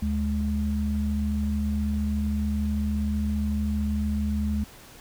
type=tone pair together; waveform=sine; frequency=74.42 / 210 Hz; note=D2 / G#3; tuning=+24 / +19 cents; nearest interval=octave + tritone; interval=1795 cents; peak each=-26 dBFS; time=0.02-4.64 s; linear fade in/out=5 ms; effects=pink hiss -48 dBFS RMS until 5 s